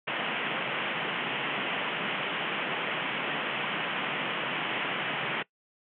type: band-pass noise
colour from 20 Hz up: white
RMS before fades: -32 dBFS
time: 0.07-5.43 s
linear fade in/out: 10 ms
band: 130 to 3200 Hz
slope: 96 dB/octave
effects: noise-tail reverb RT60 0.1 s tail -21 dB re dry